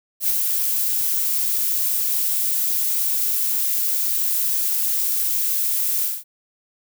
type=noise with ADSR envelope; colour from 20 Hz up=violet; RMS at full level=-18 dBFS; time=0.2-6.24 s; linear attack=79 ms; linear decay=36 ms; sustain=-3 dB; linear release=210 ms; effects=none